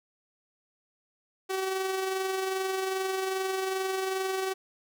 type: tone with amplitude modulation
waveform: sawtooth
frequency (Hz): 380.6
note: F#4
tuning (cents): +49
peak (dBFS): -23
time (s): 1.49-4.54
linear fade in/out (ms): 20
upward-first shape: sine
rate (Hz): 22.5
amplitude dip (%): 35
effects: none

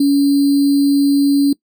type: tone with sample-and-hold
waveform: sine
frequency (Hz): 281.6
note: C#4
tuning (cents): +27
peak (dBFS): -9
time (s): 0-1.53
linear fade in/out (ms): 5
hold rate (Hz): 4410
effects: noise-tail reverb RT60 0.1 s tail -22 dB re dry

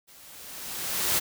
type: noise with level ramp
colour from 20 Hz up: white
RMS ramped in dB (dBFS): -53 to -23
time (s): 0.07-1.2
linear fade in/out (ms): 20
effects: none

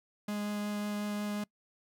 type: tone with vibrato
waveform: 45% pulse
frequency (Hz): 207.5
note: G#3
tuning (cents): -1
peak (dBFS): -33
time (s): 0.28-1.44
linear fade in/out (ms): 5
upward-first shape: triangle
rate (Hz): 5.5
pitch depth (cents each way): 8
effects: noise-tail reverb RT60 0.1 s tail -24 dB re dry

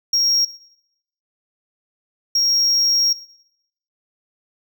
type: tone bursts at uneven times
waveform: triangle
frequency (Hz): 5588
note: F8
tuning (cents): 0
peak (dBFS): -13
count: 2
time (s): 0.13-0.45 / 2.35-3.13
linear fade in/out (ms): 5
effects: noise-tail reverb RT60 0.8 s tail -18 dB re dry

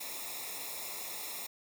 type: noise with comb filter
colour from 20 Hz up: white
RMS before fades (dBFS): -41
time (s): 0-1.47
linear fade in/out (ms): 10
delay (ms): 0.65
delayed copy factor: -0.85
effects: none

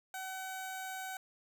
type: tone with notch filter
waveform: 15% pulse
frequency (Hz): 757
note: F#5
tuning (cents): +39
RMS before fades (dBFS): -42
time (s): 0.14-1.17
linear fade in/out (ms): 2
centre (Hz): 2700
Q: 1.5
effects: none

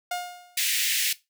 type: tone with exponential decay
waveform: sawtooth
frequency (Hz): 713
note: F5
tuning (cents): +36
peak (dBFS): -22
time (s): 0.11-0.67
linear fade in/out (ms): 5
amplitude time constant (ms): 120
type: high-pass noise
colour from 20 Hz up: pink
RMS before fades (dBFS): -25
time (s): 0.57-1.13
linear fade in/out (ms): 5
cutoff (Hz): 1900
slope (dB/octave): 48
effects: noise-tail reverb RT60 0.2 s tail -17 dB re dry

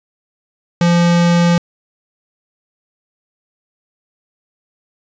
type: tone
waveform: square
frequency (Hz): 172.4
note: F3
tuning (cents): -22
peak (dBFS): -10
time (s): 0.81-1.58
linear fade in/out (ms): 2
effects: resampled to 16000 Hz + 8-bit

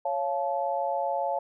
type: chord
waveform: sine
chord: Db augmented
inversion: none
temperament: just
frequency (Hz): 554.4 / 693 / 866.2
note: Db5 / F5 / A5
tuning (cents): 0 / -14 / -27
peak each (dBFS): -30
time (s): 0.05-1.39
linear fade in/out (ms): 5
effects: none

